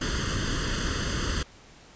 pink noise with comb filter, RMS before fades -28 dBFS, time 0.01-1.43 s, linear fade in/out 5 ms, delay 0.64 ms, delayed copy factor +0.85, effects pink hiss -52 dBFS RMS until 1.95 s + resampled to 16000 Hz

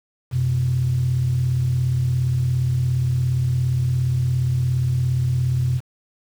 sine tone pair together, 89.87 / 127.1 Hz, F#2 / C3, -50 / -50 cents, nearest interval tritone, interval 600 cents, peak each -24 / -17 dBFS, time 0.31-5.81 s, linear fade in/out 50 ms, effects tanh soft clip ceiling -11 dBFS + 7-bit

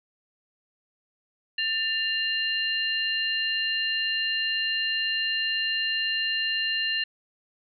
sine tone cluster, 1790 / 2798 / 4142 Hz, A6 / F7 / C8, +29 / +3 / -18 cents, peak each -30 / -26 / -32 dBFS, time 1.58-7.04 s, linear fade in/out 5 ms, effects none

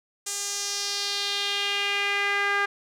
sawtooth tone with band-pass filter sweep, 403.3 Hz, G4, 49 cents sharp, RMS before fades -27 dBFS, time 0.26-2.66 s, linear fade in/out 10 ms, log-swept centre 7600 to 1600 Hz, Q 2.6, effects none

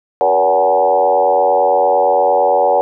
sine tone with frequency modulation, 659.3 Hz, E5, in tune, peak -9 dBFS, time 0.21-2.81 s, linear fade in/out 0 ms, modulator 88.8 Hz, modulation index 2.3, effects none

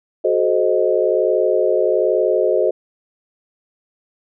sine chord, F# diminished seventh, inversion none, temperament equal with one note detuned, 370 / 431.2 / 523.3 / 622.3 Hz, F#4 / A4 / C5 / Eb5, 0 / -35 / 0 / 0 cents, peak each -19 dBFS, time 0.24-2.71 s, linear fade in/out 10 ms, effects none

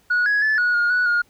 sine tone with pitch steps, 1459 / 1671 / 1737 / 1457 / 1426 / 1474 / 1426 Hz, F#6 / G#6 / A6 / F#6 / F6 / F#6 / F6, -25 / +10 / -23 / -27 / +36 / -7 / +36 cents, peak -14 dBFS, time 0.1-1.22 s, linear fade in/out 10 ms, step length 160 ms, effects tanh soft clip ceiling -14 dBFS + pink hiss -59 dBFS RMS until 1.29 s

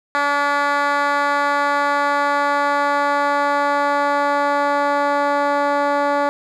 10% pulse tone with band-pass filter sweep, 286.7 Hz, D4, 42 cents flat, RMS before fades -18 dBFS, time 0.15-6.29 s, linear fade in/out 0 ms, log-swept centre 1300 to 680 Hz, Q 0.99, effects none

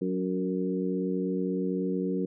harmonic tone with a mistuned harmonic, 92.5 Hz, F#2, in tune, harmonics 2 / 3 / 4 / 5, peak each -30 / -32 / -33 / -34 dBFS, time 0.01-2.26 s, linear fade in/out 10 ms, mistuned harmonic 3, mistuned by +22 cents, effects none

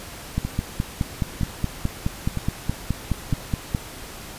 two click trains, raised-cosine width 5 ms, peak -13 / -9 dBFS, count 4 / 17, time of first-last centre 0.45-3.335 / 0.38-3.748 s, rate 1.04 / 4.75 Hz, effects pink hiss -38 dBFS RMS until 4.38 s + resampled to 32000 Hz

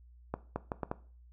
accelerating click train, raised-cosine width 1 ms, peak -19 dBFS, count 5, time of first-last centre 0.34-0.915 s, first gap 220 ms, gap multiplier 0.72, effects noise-tail reverb RT60 0.4 s tail -17 dB re dry + added 60 Hz sine -54 dBFS peak until 1.32 s

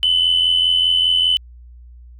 sine tone with amplitude modulation, 3014 Hz, F#7, 31 cents sharp, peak -9 dBFS, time 0.03-1.37 s, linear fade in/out 0 ms, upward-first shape sine, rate 85 Hz, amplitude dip 60%, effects tanh soft clip ceiling -7 dBFS + added 60 Hz sine -38 dBFS peak until 2.19 s

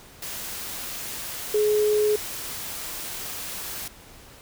sine tone in noise, 422.1 Hz, G#4, 28 cents sharp, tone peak -18 dBFS, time 1.54-2.16 s, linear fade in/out 5 ms, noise white, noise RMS -34 dBFS, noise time 0.22-3.88 s, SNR +13 dB, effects pink hiss -48 dBFS RMS until 4.41 s

